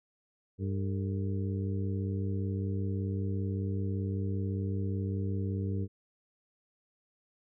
harmonic tone with a mistuned harmonic, 98 Hz, G2, in tune, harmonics 1 / 2 / 3 / 4 / 5, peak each -31 / -37 / -41 / -43 / -45 dBFS, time 0.58-5.88 s, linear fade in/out 50 ms, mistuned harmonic 5, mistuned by -120 cents, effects none

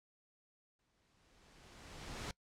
pink noise with exponential growth, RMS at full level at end -42 dBFS, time 0.79-2.31 s, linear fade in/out 1 ms, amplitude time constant 330 ms, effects noise-tail reverb RT60 0.1 s tail -23 dB re dry + low-pass 7000 Hz 12 dB/octave

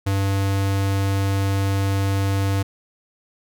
square tone, 98 Hz, G2, in tune, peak -19 dBFS, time 0.06-2.63 s, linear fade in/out 10 ms, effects none

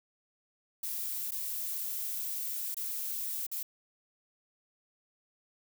violet noise with dropouts, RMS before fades -36 dBFS, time 0.83-3.63 s, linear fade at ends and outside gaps 5 ms, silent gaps 1.309-1.318 / 2.745-2.767 / 3.467-3.515 s, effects none

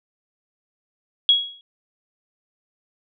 sine tone with exponential decay, 3322 Hz, G#7, in tune, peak -9 dBFS, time 1.29-1.61 s, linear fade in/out 1 ms, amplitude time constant 68 ms, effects none

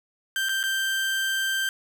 30% pulse tone with dropouts, 1568 Hz, G6, in tune, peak -21 dBFS, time 0.36-1.69 s, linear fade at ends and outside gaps 1 ms, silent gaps 0.487-0.492 / 0.63-0.637 s, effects none

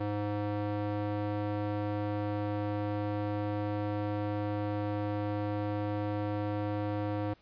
square tone with band-pass filter, 103.83 Hz, G#2, in tune, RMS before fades -33 dBFS, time 0-7.34 s, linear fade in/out 10 ms, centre 480 Hz, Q 0.75, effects pink hiss -64 dBFS RMS until 7.41 s + resampled to 11025 Hz

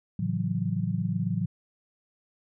sine chord, F# minor seventh, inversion first, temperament just, 111 / 138.75 / 166.5 / 185 Hz, A2 / C#3 / E3 / F#3, +16 / +2 / +18 / 0 cents, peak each -31 / -34 / -30 / -30 dBFS, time 0.19-1.46 s, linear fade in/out 5 ms, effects none

